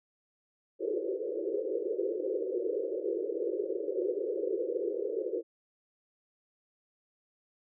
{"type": "band-pass noise", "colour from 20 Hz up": "pink", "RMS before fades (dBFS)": -33, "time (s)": [0.79, 5.43], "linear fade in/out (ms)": 50, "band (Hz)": [340, 530], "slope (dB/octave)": 96, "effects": []}